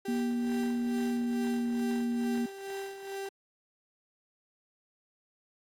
35% pulse tone with tremolo, 392 Hz, G4, in tune, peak -33 dBFS, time 0.05-3.29 s, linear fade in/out 5 ms, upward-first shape sine, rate 2.3 Hz, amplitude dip 60%
sine tone with pitch glide, 239.4 to 237.3 Hz, A#3 to A#3, +46 to +31 cents, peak -28 dBFS, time 0.08-2.46 s, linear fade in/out 5 ms, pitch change -15 cents, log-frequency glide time 1.1-1.78 s
effects AAC 64 kbps

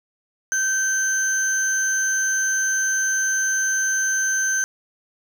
sine tone pair together, 1550 / 6200 Hz, G6 / G8, -20 / -20 cents, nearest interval 2 octaves, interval 2400 cents, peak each -20 dBFS, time 0.52-4.64 s, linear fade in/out 0 ms, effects tanh soft clip ceiling -14 dBFS + 7-bit

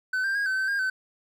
triangle tone with pitch steps, 1515 / 1581 / 1635 / 1531 / 1540 / 1614 / 1525 Hz, F#6 / G6 / G#6 / G6 / G6 / G#6 / G6, +40 / +14 / -28 / -41 / -31 / -50 / -48 cents, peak -22 dBFS, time 0.13-0.9 s, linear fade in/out 5 ms, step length 110 ms, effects none

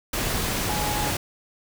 sine tone in noise, 837 Hz, G#5, 13 cents sharp, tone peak -29 dBFS, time 0.69-1.1 s, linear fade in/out 5 ms, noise pink, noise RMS -26 dBFS, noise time 0.13-1.17 s, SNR -6 dB, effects none

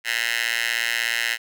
10% pulse tone with high-pass filter, 116.54 Hz, A#2, in tune, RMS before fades -24 dBFS, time 0.04-1.38 s, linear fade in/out 50 ms, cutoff 2100 Hz, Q 3.3, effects none

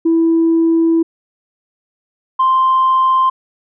sine tone pair in turn, 329.4 / 1045.8 Hz, E4 / C6, -1 / -1 cents, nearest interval octave + minor sixth, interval 2000 cents, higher second, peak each -8 dBFS, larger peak neither, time 0.05-1.03 / 2.39-3.3 s, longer first, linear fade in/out 10 ms, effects tanh soft clip ceiling -6 dBFS

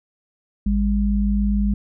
sine tone pair together, 53.62 / 202.6 Hz, A1 / G#3, -44 / -43 cents, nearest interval octave + major seventh, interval 2301 cents, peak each -19 dBFS, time 0.66-1.74 s, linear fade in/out 5 ms, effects none

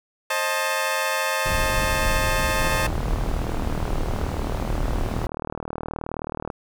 15% pulse chord, A diminished, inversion first, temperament equal with one note detuned, 530.9 / 622.3 / 880 Hz, C5 / Eb5 / A5, +25 / 0 / 0 cents, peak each -20 dBFS, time 0.3-2.87 s, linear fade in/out 5 ms
brown noise, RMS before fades -25 dBFS, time 1.45-5.27 s, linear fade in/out 10 ms
click train, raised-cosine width 1 ms, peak -15 dBFS, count 152, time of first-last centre 2.62-6.502 s, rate 38.9 Hz
effects none

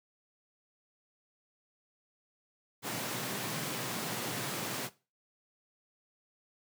pink high-pass noise, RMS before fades -37 dBFS, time 2.82-4.9 s, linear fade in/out 50 ms, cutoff 110 Hz, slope 96 dB/octave, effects noise-tail reverb RT60 0.3 s tail -18 dB re dry

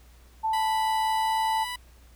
sine tone with pitch glide, 882 to 887.6 Hz, A5 to A5, +4 to +15 cents, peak -23 dBFS, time 0.43-1.65 s, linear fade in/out 20 ms, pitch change +11 cents, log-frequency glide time 1.11-1.28 s
15% pulse tone, 987.8 Hz, B5, in tune, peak -25 dBFS, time 0.53-1.76 s, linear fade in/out 5 ms
effects added 60 Hz sine -51 dBFS peak until 2.15 s + pink hiss -59 dBFS RMS until 2.15 s

